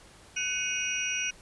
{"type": "tone cluster", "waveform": "sine", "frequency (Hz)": [1508, 2233, 2507, 2850, 5810], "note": ["F#6", "C#7", "D#7", "F7", "F#8"], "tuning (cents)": [32, 12, 12, 34, -32], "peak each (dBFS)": [-38, -38, -32, -35, -34], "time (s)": [0.36, 1.31], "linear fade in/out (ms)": 10, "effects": ["pink hiss -54 dBFS RMS until 1.41 s", "resampled to 24000 Hz"]}